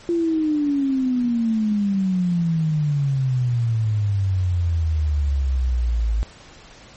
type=exponential sweep; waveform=sine; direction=down; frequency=345.4 to 53 Hz; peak=-17 dBFS; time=0.09-6.23 s; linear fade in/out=0 ms; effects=pink hiss -45 dBFS RMS until 6.96 s + MP3 32 kbps